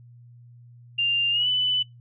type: tone with pitch glide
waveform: sine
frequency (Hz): 2794 to 2995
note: F7 to F#7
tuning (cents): 0 to +20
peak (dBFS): -20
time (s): 0.98-1.83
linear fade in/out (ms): 10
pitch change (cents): +120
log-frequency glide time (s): 1.31-1.48
effects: noise-tail reverb RT60 0.2 s tail -24 dB re dry + added 120 Hz sine -46 dBFS peak until 2 s